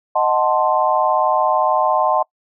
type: chord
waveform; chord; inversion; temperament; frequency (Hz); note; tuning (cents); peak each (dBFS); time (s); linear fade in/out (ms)
sine; D# diminished seventh; none; equal; 622.3 / 740 / 880 / 1046.5; D#5 / F#5 / A5 / C6; 0 / 0 / 0 / 0; -19; 0.15-2.23; 10
effects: noise-tail reverb RT60 0.1 s tail -24 dB re dry